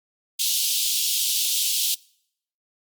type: high-pass noise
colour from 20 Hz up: pink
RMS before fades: -23 dBFS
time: 0.39-1.95 s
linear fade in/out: 10 ms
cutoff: 3000 Hz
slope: 48 dB/octave
effects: noise-tail reverb RT60 0.7 s tail -25 dB re dry + Opus 32 kbps